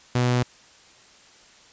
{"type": "tone", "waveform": "sawtooth", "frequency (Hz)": 123.47, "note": "B2", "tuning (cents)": 0, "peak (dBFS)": -15, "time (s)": [0.15, 0.43], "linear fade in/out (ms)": 5, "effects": ["white hiss -52 dBFS RMS until 1.72 s", "resampled to 16000 Hz"]}